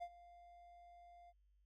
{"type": "tone with ADSR envelope", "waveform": "triangle", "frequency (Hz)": 698.5, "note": "F5", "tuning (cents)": 0, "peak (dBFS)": -40, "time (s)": [0, 1.33], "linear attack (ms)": 25, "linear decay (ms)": 59, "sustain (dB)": -17, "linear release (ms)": 41, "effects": ["added 50 Hz sine -70 dBFS peak until 1.65 s"]}